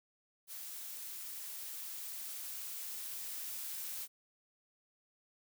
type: noise with level ramp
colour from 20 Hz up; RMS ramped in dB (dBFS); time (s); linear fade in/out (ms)
blue; -46 to -42; 0.47-4.08; 50
effects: none